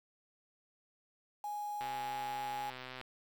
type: tone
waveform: sine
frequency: 830.6 Hz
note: G#5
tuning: in tune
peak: -37 dBFS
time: 1.44-2.7 s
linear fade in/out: 2 ms
type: click train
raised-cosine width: 0.3 ms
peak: -29 dBFS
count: 155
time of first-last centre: 1.81-3.013 s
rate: 128 Hz
effects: 9-bit